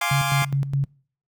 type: chord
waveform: 20% pulse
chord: D half-diminished seventh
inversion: first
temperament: equal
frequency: 698.5 / 830.6 / 1046.5 / 1174.7 Hz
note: F5 / Ab5 / C6 / D6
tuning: 0 / 0 / 0 / 0 cents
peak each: -23 dBFS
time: 0.01-0.45 s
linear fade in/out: 5 ms
type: tone with tremolo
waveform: sine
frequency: 138.59 Hz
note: C#3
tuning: in tune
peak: -18 dBFS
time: 0.11-0.85 s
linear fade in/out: 5 ms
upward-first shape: square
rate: 4.8 Hz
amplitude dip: 65%
effects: noise-tail reverb RT60 0.5 s tail -25 dB re dry